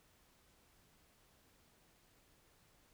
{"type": "silence", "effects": ["pink hiss -70 dBFS RMS until 2.93 s"]}